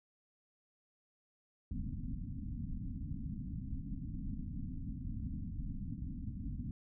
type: low-pass noise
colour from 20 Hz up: pink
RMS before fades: -41 dBFS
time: 1.71-6.71 s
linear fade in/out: 2 ms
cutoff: 280 Hz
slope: 96 dB/octave
effects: none